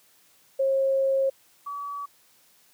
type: tone pair in turn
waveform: sine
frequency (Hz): 539 / 1142.1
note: C#5 / D6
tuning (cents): -49 / -49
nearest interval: octave + minor second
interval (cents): 1300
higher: second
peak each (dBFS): -20 / -31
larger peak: first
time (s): 0.59-1.3 / 1.66-2.06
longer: first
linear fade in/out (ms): 10
effects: white hiss -60 dBFS RMS until 2.73 s + high-pass 80 Hz 12 dB/octave